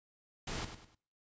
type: noise with echo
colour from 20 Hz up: pink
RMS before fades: -39 dBFS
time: 0.47-0.65 s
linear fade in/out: 5 ms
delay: 100 ms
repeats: 3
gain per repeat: -9 dB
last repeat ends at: 0.95 s
effects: noise-tail reverb RT60 0.6 s tail -25 dB re dry + resampled to 16000 Hz